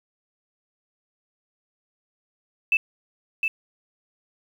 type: tone with echo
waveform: sine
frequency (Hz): 2637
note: E7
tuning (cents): 0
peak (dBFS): -16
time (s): 2.72-2.77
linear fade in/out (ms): 2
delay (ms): 710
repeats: 1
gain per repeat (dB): -4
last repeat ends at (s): 3.48
effects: 8-bit